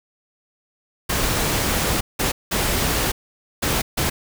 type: noise bursts at uneven times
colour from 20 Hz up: pink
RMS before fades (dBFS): -21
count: 5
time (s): 1.09-2.01 / 2.19-2.32 / 2.51-3.12 / 3.62-3.82 / 3.97-4.1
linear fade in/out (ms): 10
effects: none